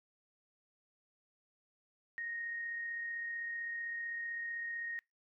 sine tone with amplitude modulation, 1864 Hz, A#6, 1 cent flat, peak -37 dBFS, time 2.18-4.99 s, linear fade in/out 0 ms, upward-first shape sine, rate 35.7 Hz, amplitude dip 25%, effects noise-tail reverb RT60 0.2 s tail -25 dB re dry

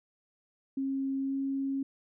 sine tone with pitch glide, 270.3 to 272.2 Hz, C#4 to C#4, -44 to -31 cents, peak -29 dBFS, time 0.77-1.83 s, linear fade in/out 5 ms, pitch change +13 cents, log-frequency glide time 1.26-1.33 s, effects none

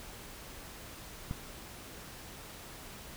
click, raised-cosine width 5 ms, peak -23 dBFS, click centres 1.311 s, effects pink hiss -48 dBFS RMS until 3.16 s

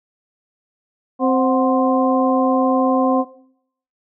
harmonic tone with a mistuned harmonic, 261.6 Hz, C4, in tune, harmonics 1 / 2 / 3 / 4, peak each -16 / -19 / -21 / -22 dBFS, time 1.19-3.25 s, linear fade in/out 50 ms, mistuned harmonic 3, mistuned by -98 cents, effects noise-tail reverb RT60 0.7 s tail -19 dB re dry

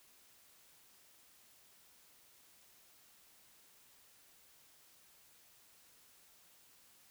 silence, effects white hiss -65 dBFS RMS until 7.1 s

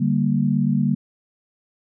sine chord, G minor, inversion second, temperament equal, 146.83 / 196 / 233.1 Hz, D3 / G3 / Bb3, 0 / 0 / 0 cents, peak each -21 dBFS, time 0-0.95 s, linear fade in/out 10 ms, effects none

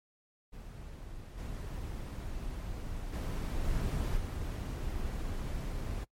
brown noise with level steps, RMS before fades -45 / -39 / -34 / -32 / -36 dBFS, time 0.52-6.05 s, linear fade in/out 20 ms, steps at 1.37 / 3.12 / 3.63 / 4.16 s, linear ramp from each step 20 ms, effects noise-tail reverb RT60 0.1 s tail -23 dB re dry + MP3 64 kbps

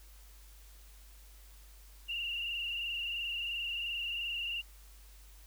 sine tone with frequency modulation, 2800 Hz, F7, 4 cents sharp, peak -34 dBFS, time 2.08-4.62 s, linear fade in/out 20 ms, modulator 22.9 Hz, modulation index 3.6, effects added 50 Hz sine -53 dBFS peak until 5.46 s + white hiss -61 dBFS RMS until 5.46 s

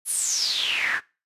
pink noise with band-pass filter sweep, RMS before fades -25 dBFS, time 0.05-1.01 s, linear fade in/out 50 ms, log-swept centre 11000 to 1500 Hz, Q 8.5, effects noise-tail reverb RT60 0.3 s tail -22 dB re dry + resampled to 32000 Hz

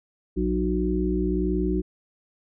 harmonic tone with a mistuned harmonic, 61.3 Hz, B1, 12 cents flat, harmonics 1 / 3 / 5 / 6, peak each -27 / -27 / -27 / -27 dBFS, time 0.36-1.82 s, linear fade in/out 20 ms, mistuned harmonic 1, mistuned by -95 cents, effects none

